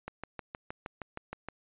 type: click train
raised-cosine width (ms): 0.5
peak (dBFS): -23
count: 10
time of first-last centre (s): 0.08-1.486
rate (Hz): 6.4
effects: resampled to 8000 Hz